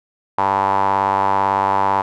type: tone with band-pass filter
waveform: sawtooth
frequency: 98 Hz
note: G2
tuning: in tune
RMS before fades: -17 dBFS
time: 0.38-2.02 s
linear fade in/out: 5 ms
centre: 930 Hz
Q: 6.3
effects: none